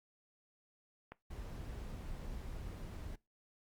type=click; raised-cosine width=0.5 ms; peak=-32 dBFS; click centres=1.12 s
type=noise; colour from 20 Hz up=brown; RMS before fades=-45 dBFS; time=1.3-3.16 s; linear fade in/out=10 ms
effects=noise-tail reverb RT60 0.2 s tail -21 dB re dry + Opus 48 kbps